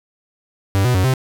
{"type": "tone with pitch steps", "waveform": "45% pulse", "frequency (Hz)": [97.7, 124.6, 92.9, 130.4], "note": ["G2", "B2", "F#2", "C3"], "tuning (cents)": [-5, 16, 7, -5], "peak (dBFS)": -13, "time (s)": [0.75, 1.138], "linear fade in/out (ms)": 0, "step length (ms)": 97, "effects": ["7-bit"]}